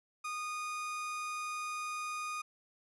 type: tone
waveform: 30% pulse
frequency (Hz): 1231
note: D#6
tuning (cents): -19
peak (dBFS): -34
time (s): 0.24-2.42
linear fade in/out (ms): 10
effects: resampled to 24000 Hz